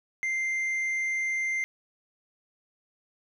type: tone with tanh clipping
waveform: triangle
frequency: 2091 Hz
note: C7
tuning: 2 cents flat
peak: -27 dBFS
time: 0.23-1.64 s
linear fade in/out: 0 ms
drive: 8 dB
effects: none